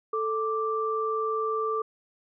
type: tone pair together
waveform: sine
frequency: 440 / 1174.7 Hz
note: A4 / D6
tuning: 0 / 0 cents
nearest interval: octave + perfect fourth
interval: 1700 cents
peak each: -28 dBFS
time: 0.13-1.82 s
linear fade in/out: 5 ms
effects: none